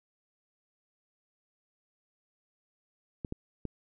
clicks, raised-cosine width 3 ms, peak -22 dBFS, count 3, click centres 3.248 / 3.324 / 3.653 s, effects none

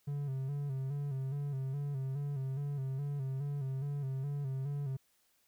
triangle tone with vibrato, 138.2 Hz, C#3, 5 cents flat, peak -32 dBFS, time 0.07-4.97 s, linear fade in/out 10 ms, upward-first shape square, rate 2.4 Hz, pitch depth 63 cents each way, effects white hiss -73 dBFS RMS until 5.47 s

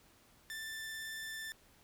sawtooth tone with vibrato, 1772 Hz, A6, 12 cents sharp, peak -38 dBFS, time 0.5-1.52 s, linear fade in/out 0 ms, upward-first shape triangle, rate 18 Hz, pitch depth 10 cents each way, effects pink hiss -65 dBFS RMS until 1.83 s

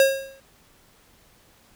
square tone with exponential decay, 541 Hz, C#5, 42 cents flat, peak -12 dBFS, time 0-0.4 s, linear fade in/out 1 ms, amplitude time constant 86 ms, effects pink hiss -57 dBFS RMS until 1.75 s

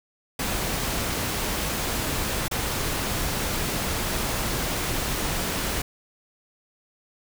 pink noise with dropouts, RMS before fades -27 dBFS, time 0.39-5.82 s, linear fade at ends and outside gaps 5 ms, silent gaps 2.482-2.512 s, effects none

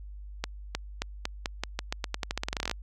accelerating click train, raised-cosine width 0.2 ms, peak -12 dBFS, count 23, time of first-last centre 0.44-2.713 s, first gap 310 ms, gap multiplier 0.87, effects added 50 Hz sine -40 dBFS peak until 2.82 s

